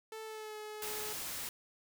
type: tone with pitch glide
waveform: sawtooth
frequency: 440 to 426 Hz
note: A4 to G#4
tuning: 0 to +44 cents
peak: -39 dBFS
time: 0.12-1.13 s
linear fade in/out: 2 ms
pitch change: -56 cents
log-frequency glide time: 0.24-0.57 s
type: noise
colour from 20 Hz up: white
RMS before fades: -41 dBFS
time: 0.82-1.49 s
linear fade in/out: 2 ms
effects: none